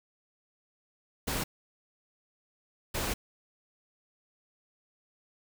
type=noise bursts at uneven times; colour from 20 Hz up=pink; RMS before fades=-32 dBFS; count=2; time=1.27-1.44 / 2.94-3.14 s; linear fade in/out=10 ms; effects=none